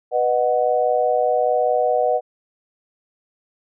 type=chord; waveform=sine; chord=B major; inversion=none; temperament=equal with one note detuned; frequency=493.9 / 615.1 / 740 Hz; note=B4 / D#5 / F#5; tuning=0 / -20 / 0 cents; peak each=-20 dBFS; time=0.11-2.21 s; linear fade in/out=50 ms; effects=none